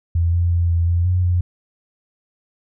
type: tone with pitch steps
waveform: sine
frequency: 84.5 / 86.4 / 85.8 / 84.7 / 86.2 / 90.6 / 88.7 Hz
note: E2 / F2 / F2 / E2 / F2 / F#2 / F2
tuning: +43 / -18 / -30 / +48 / -22 / -36 / +27 cents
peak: -14 dBFS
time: 0.15-1.41 s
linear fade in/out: 5 ms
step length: 180 ms
effects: none